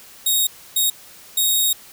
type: tone bursts at uneven times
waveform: 10% pulse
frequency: 3758 Hz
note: A#7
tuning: 13 cents sharp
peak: -8 dBFS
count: 3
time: 0.26-0.47 / 0.76-0.9 / 1.37-1.73 s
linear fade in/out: 5 ms
effects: white hiss -44 dBFS RMS until 1.92 s